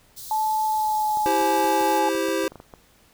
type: band-stop noise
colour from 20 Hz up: white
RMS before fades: -38 dBFS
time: 0.16-2 s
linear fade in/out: 20 ms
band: 150 to 3600 Hz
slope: 48 dB/octave
type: tone with pitch glide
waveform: sine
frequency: 867 to 847.7 Hz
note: A5 to G#5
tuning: -26 to +35 cents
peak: -20 dBFS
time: 0.31-2.09 s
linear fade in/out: 2 ms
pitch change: -39 cents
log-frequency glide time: 0.66-1.27 s
type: clicks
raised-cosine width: 1 ms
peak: -26 dBFS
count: 12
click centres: 1.172 / 1.262 / 1.413 / 1.644 / 1.812 / 2.152 / 2.286 / 2.442 / 2.52 / 2.557 / 2.601 / 2.738 s
type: chord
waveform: square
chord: C major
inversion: first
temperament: just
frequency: 327 / 392.4 / 523.3 Hz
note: E4 / G4 / C5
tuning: -14 / +2 / 0 cents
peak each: -27 dBFS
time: 1.26-2.48 s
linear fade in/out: 0 ms
effects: pink hiss -57 dBFS RMS until 3.13 s